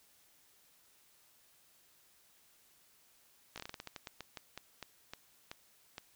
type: slowing click train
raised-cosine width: 0.2 ms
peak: -26 dBFS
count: 18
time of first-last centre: 3.56-5.981 s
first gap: 17 ms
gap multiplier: 1.23
effects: white hiss -67 dBFS RMS until 6.15 s